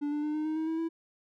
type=tone with pitch steps; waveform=triangle; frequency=291.1 / 296.2 / 301.4 / 306.6 / 312 / 317.4 / 323 / 328.6 Hz; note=D4 / D4 / D4 / D#4 / D#4 / D#4 / E4 / E4; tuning=-15 / +15 / +45 / -25 / +5 / +35 / -35 / -5 cents; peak=-27 dBFS; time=0.01-0.89 s; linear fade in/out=20 ms; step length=110 ms; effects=none